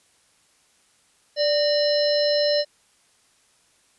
harmonic tone with a mistuned harmonic, 587.3 Hz, D5, in tune, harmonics 1 / 3 / 5 / 7 / 9, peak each -19 / -33 / -35 / -26 / -28 dBFS, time 1.36-2.65 s, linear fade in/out 50 ms, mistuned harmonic 3, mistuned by +75 cents, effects white hiss -61 dBFS RMS until 3.98 s + resampled to 24000 Hz

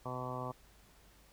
harmonic tone, 126.5 Hz, B2, 42 cents sharp, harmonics 1 / 2 / 3 / 4 / 5 / 6 / 7 / 8 / 9, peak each -43 / -47 / -49 / -47 / -46 / -49 / -47 / -47 / -45 dBFS, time 0.05-0.52 s, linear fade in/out 10 ms, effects added 50 Hz sine -64 dBFS peak until 1.32 s + pink hiss -64 dBFS RMS until 1.32 s

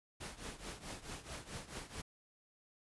pink noise with tremolo, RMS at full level -44 dBFS, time 0.2-2.02 s, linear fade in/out 10 ms, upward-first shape triangle, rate 4.6 Hz, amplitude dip 85%, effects resampled to 24000 Hz

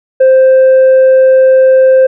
sine tone with tanh clipping, 523.3 Hz, C5, in tune, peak -3 dBFS, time 0.2-2.07 s, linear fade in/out 10 ms, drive 2 dB, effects none

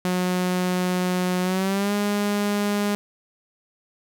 sawtooth tone with pitch glide, 181.6 to 205 Hz, F#3 to G#3, -32 to -22 cents, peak -17 dBFS, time 0.05-2.95 s, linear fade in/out 0 ms, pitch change +210 cents, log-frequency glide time 1.42-1.93 s, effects none

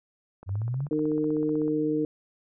click train, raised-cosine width 1 ms, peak -31 dBFS, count 21, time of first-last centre 0.43-1.68 s, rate 16 Hz
sine exponential sweep, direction up, 91.5 to 150.6 Hz, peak -26 dBFS, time 0.46-0.89 s, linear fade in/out 50 ms
harmonic tone, 152.7 Hz, D#3, 32 cents flat, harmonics 1 / 2 / 3, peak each -36 / -25 / -28 dBFS, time 0.91-2.05 s, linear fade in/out 2 ms
effects none

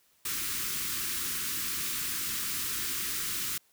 white band-stop noise, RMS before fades -33 dBFS, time 0.25-3.58 s, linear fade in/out 5 ms, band 400 to 1100 Hz, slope 48 dB/octave, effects white hiss -67 dBFS RMS until 3.72 s

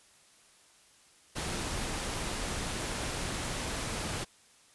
pink noise, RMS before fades -35 dBFS, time 1.35-4.25 s, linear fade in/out 20 ms, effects white hiss -61 dBFS RMS until 4.74 s + resampled to 24000 Hz

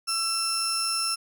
30% pulse tone pair together, 1337 / 5348 Hz, E6 / E8, +24 / +24 cents, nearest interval 2 octaves, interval 2400 cents, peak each -28 / -23 dBFS, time 0.07-1.16 s, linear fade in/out 20 ms, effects none

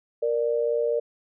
sine tone pair together, 468.1 / 592 Hz, A#4 / D5, +7 / +14 cents, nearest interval major third, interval 407 cents, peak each -23 / -26 dBFS, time 0.22-1 s, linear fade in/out 10 ms, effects none

